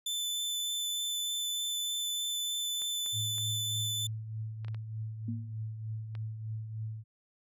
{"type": "tone with vibrato", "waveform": "sawtooth", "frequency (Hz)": 3520, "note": "A7", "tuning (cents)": 0, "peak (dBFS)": -29, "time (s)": [0.06, 4.07], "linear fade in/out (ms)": 5, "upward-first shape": "triangle", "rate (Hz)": 3.3, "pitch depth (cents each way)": 8}
{"type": "clicks", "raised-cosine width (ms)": 0.3, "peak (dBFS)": -33, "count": 7, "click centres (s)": [2.819, 3.062, 3.382, 4.647, 4.683, 4.746, 6.152]}
{"type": "tone with tremolo", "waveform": "sine", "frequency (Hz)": 109.8, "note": "A2", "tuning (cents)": -3, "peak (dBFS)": -33, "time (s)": [3.12, 7.04], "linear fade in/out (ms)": 50, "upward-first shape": "triangle", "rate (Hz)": 3.3, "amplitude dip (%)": 55}
{"type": "tone with exponential decay", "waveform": "sine", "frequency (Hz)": 233.1, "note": "A#3", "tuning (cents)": 0, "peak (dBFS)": -32, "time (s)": [5.28, 5.61], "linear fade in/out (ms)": 5, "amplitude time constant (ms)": 70}
{"effects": []}